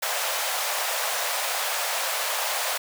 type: high-pass noise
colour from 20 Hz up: pink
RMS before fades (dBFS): -27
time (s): 0.02-2.78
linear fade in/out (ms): 10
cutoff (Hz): 540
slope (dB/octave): 48
effects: none